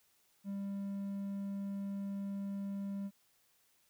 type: tone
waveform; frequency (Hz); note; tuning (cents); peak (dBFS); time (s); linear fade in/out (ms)
triangle; 198.3; G3; +20; -35; 0.44-3.11; 50
effects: white hiss -72 dBFS RMS until 3.89 s